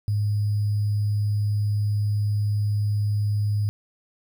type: tone with sample-and-hold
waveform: sine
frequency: 103.83 Hz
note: G#2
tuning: in tune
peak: -20 dBFS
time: 0.08-3.69 s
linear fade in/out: 0 ms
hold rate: 4900 Hz
effects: none